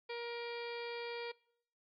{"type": "harmonic tone", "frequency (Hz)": 472.3, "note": "A#4", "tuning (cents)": 23, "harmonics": [1, 2, 3, 4, 5, 6, 7, 8, 9, 10], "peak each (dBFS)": [-42, -48, -55, -53, -48, -61, -54, -60, -58, -56], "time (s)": [0.09, 1.32], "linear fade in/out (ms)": 10, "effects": ["noise-tail reverb RT60 0.7 s tail -25 dB re dry", "AAC 64 kbps"]}